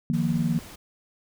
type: chord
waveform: sine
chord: Eb suspended second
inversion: none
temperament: just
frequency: 155.56 / 175.01 / 233.3 Hz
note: Eb3 / F3 / Bb3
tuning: 0 / +4 / +2 cents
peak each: -26 dBFS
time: 0.1-0.59 s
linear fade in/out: 0 ms
type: noise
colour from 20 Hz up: pink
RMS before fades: -44 dBFS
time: 0.13-0.76 s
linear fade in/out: 10 ms
effects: none